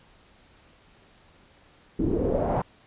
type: noise with low-pass filter sweep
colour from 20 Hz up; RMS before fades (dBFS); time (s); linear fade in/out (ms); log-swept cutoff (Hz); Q
pink; -25; 1.99-2.62; 5; 290 to 870; 3.4
effects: pink hiss -57 dBFS RMS until 2.86 s + resampled to 8000 Hz